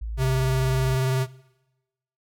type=tone; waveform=sine; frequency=55.1 Hz; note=A1; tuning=3 cents sharp; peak=-28 dBFS; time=0.01-0.96 s; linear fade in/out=10 ms
type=tone with vibrato; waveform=square; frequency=130.81 Hz; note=C3; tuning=in tune; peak=-21 dBFS; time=0.17-1.27 s; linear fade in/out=50 ms; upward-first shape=sine; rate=20 Hz; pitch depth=32 cents each way
effects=noise-tail reverb RT60 1.0 s tail -21 dB re dry

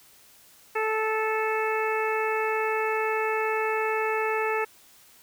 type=harmonic tone; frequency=437.6 Hz; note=A4; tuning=9 cents flat; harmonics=1 / 2 / 3 / 4 / 5 / 6; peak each=-27 / -30 / -32 / -33 / -34 / -35 dBFS; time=0.75-4.65 s; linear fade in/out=10 ms; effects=white hiss -55 dBFS RMS until 5.22 s

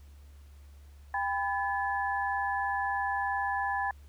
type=tone cluster; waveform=sine; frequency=798 / 998 / 1721 Hz; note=G5 / B5 / A6; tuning=+31 / +18 / -39 cents; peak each=-31 / -34 / -33 dBFS; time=1.14-3.91 s; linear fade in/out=2 ms; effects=added 71 Hz sine -49 dBFS peak until 4.08 s + pink hiss -65 dBFS RMS until 4.08 s

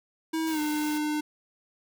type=tone with pitch glide; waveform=square; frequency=321.4 to 301.6 Hz; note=E4 to D4; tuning=-44 to +46 cents; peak=-27 dBFS; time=0.33-1.21 s; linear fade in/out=10 ms; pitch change=-110 cents; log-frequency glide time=0.5-0.6 s
type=noise; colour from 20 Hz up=white; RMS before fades=-41 dBFS; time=0.47-0.98 s; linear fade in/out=2 ms
effects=none

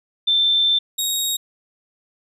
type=tone pair in turn; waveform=sine / 20% pulse; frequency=3556 / 3767 Hz; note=A7 / A#7; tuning=+18 / +17 cents; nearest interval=minor second; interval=99 cents; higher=second; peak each=-14 dBFS; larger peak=neither; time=0.27-0.79 / 0.98-1.37 s; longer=first; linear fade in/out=10 ms; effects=none

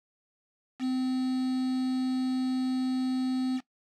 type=tone with quantisation; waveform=triangle; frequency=257.6 Hz; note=C4; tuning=27 cents flat; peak=-24 dBFS; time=0.79-3.61 s; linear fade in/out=50 ms; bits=7; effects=noise-tail reverb RT60 0.1 s tail -18 dB re dry + low-pass 6000 Hz 12 dB/octave

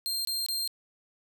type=tone bursts; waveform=sawtooth; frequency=4186 Hz; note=C8; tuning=in tune; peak=-26 dBFS; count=3; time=0.06-0.676 s; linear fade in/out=0 ms; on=190 ms; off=23 ms; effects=none

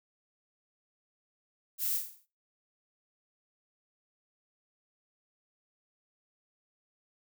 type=noise with echo; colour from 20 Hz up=violet; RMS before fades=-32 dBFS; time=1.78-2.01 s; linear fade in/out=50 ms; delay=43 ms; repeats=6; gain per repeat=-6 dB; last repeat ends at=2.268 s; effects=noise-tail reverb RT60 0.3 s tail -18 dB re dry

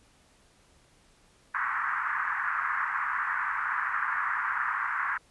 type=band-pass noise; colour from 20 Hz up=white; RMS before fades=-30 dBFS; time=1.54-5.18 s; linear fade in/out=10 ms; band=1000 to 1800 Hz; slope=48 dB/octave; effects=pink hiss -62 dBFS RMS until 5.3 s + resampled to 24000 Hz

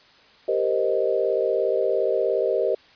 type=chord; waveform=sine; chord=C minor seventh; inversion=second; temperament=equal; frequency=392 / 466.2 / 523.3 / 622.3 Hz; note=G4 / Bb4 / C5 / Eb5; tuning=0 / 0 / 0 / 0 cents; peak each=-25 dBFS; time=0.48-2.75 s; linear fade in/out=5 ms; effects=white hiss -53 dBFS RMS until 2.95 s + resampled to 11025 Hz

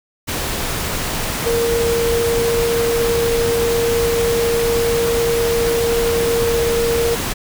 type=tone in noise; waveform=sine; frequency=466.2 Hz; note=A#4; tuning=in tune; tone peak=-15 dBFS; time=1.45-7.16 s; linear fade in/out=20 ms; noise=pink; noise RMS=-22 dBFS; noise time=0.27-7.34 s; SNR=+4 dB; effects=none

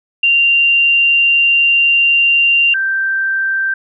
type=tone pair in turn; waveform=sine; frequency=2776 / 1566.6 Hz; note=F7 / G6; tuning=-11 / -2 cents; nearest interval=minor seventh; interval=991 cents; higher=first; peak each=-8 / -13 dBFS; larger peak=first; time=0.23-2.74 / 2.74-3.74 s; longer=first; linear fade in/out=5 ms; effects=none

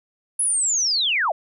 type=linear sweep; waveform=sine; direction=down; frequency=10548 to 565 Hz; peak=-18 dBFS; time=0.39-1.32 s; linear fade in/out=5 ms; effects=none

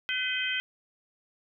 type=harmonic tone with a mistuned harmonic; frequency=506 Hz; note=B4; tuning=42 cents sharp; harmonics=3 / 4 / 5 / 6; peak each=-33 / -34 / -33 / -32 dBFS; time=0.09-0.6 s; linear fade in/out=0 ms; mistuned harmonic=6; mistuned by=+56 cents; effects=none

